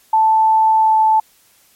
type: tone with pitch glide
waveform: sine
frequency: 880 to 874.9 Hz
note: A5 to A5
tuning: 0 to -10 cents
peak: -9 dBFS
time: 0.13-1.2 s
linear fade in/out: 5 ms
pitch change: -10 cents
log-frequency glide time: 0.78-0.96 s
effects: white hiss -53 dBFS RMS until 1.75 s + MP3 64 kbps